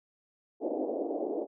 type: band-pass noise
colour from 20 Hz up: pink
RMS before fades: -33 dBFS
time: 0.6-1.47 s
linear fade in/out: 50 ms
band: 280 to 690 Hz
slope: 48 dB/octave
effects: none